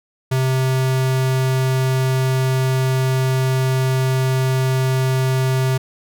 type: tone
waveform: square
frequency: 130.81 Hz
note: C3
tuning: in tune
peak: -16 dBFS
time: 0.31-5.78 s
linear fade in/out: 10 ms
effects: none